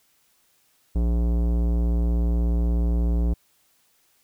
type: tone with tanh clipping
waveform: sine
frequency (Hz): 58.27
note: A#1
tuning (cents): 0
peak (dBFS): -21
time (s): 0.95-3.34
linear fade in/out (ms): 10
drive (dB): 17
effects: white hiss -64 dBFS RMS until 4.23 s